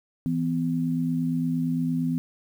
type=tone pair together; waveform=sine; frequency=164.1 / 252.8 Hz; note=E3 / B3; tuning=-8 / +41 cents; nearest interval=perfect fifth; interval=749 cents; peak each=-26 / -25 dBFS; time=0.26-2.18 s; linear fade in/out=0 ms; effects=9-bit